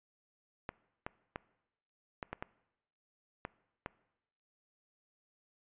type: clicks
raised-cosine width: 0.5 ms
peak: -23 dBFS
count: 8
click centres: 0.691 / 1.065 / 1.359 / 2.228 / 2.33 / 2.425 / 3.451 / 3.861 s
effects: noise-tail reverb RT60 0.9 s tail -21 dB re dry + resampled to 8000 Hz